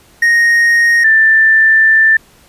triangle / sine tone pair in turn, 1864.7 / 1774.2 Hz, A#6 / A6, 0 / +14 cents, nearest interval minor second, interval 86 cents, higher first, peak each -5 dBFS, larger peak neither, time 0.22-1.04 / 1.04-2.17 s, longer second, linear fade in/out 5 ms, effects pink hiss -46 dBFS RMS until 2.48 s + resampled to 32000 Hz

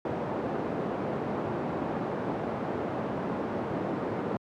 pink band-pass noise, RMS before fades -32 dBFS, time 0.05-4.37 s, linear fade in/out 2 ms, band 180 to 830 Hz, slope 12 dB/octave, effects high-pass 80 Hz 12 dB/octave

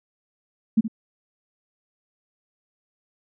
sine tone with echo, 221.9 Hz, A3, 15 cents sharp, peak -13 dBFS, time 0.77-0.81 s, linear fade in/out 10 ms, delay 71 ms, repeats 1, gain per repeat -11 dB, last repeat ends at 0.881 s, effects none

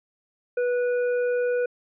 sine tone with hard clipping, 490 Hz, B4, 14 cents flat, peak -23 dBFS, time 0.57-1.66 s, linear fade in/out 5 ms, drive 7 dB, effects resampled to 8000 Hz

